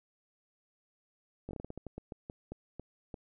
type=slowing click train; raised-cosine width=2 ms; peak=-28 dBFS; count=15; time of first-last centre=1.49-3.142 s; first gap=19 ms; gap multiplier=1.25; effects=none

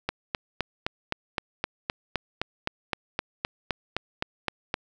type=click train; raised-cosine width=0.3 ms; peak=-10 dBFS; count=19; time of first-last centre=0.09-4.741 s; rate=3.87 Hz; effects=none

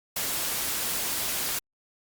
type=noise; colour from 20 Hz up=white; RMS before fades=-29 dBFS; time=0.16-1.59 s; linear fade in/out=5 ms; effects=Opus 48 kbps

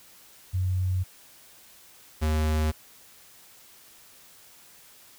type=tone pair in turn; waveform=sine / square; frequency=92.3 / 77.51 Hz; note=F#2 / D#2; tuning=-4 / -6 cents; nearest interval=minor third; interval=302 cents; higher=first; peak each=-23 dBFS; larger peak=neither; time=0.53-1.04 / 2.21-2.72 s; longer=neither; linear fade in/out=20 ms; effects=white hiss -53 dBFS RMS until 5.18 s

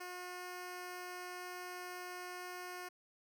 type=tone; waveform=10% pulse; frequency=360.2 Hz; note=F#4; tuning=46 cents flat; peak=-36 dBFS; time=0-2.89 s; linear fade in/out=10 ms; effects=none

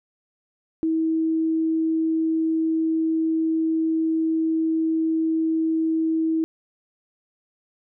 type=tone; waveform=sine; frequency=321.9 Hz; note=E4; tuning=41 cents flat; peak=-19 dBFS; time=0.83-6.44 s; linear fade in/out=0 ms; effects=none

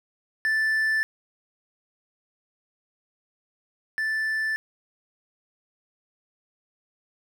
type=tone pair in turn; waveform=triangle; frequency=1760 / 1760 Hz; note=A6 / A6; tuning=0 / 0 cents; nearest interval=unison; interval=0 cents; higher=neither; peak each=-19 / -22 dBFS; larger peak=first; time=0.45-1.03 / 3.98-4.56 s; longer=neither; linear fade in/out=0 ms; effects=none

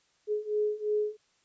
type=beating tone pair; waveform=sine; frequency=420 / 422.9 Hz; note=G#4 / G#4; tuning=+19 / +31 cents; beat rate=2.9 Hz; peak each=-31 / -29 dBFS; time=0.27-1.17 s; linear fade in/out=50 ms; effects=white hiss -69 dBFS RMS until 1.44 s + resampled to 16000 Hz

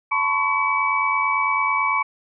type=tone cluster; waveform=sine; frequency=881 / 1021 / 1110 / 2285 Hz; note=A5 / C6 / C#6 / D7; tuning=+2 / -43 / +2 / -48 cents; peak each=-27 / -25 / -22 / -22 dBFS; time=0.11-2.03 s; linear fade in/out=10 ms; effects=none

